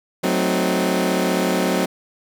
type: chord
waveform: 20% pulse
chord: F# diminished seventh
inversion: none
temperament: equal with one note detuned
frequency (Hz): 185 / 220 / 259.4 / 311.1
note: F#3 / A3 / C4 / Eb4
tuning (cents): 0 / 0 / -15 / 0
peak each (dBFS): -16 / -21 / -18 / -21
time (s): 0.23-1.86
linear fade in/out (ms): 10
effects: none